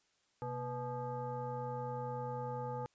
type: tone with frequency modulation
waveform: sine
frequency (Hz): 493.9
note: B4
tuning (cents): 0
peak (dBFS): -37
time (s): 0.42-2.86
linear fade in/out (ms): 0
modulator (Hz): 366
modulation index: 1.4
effects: white hiss -75 dBFS RMS until 2.94 s + resampled to 16000 Hz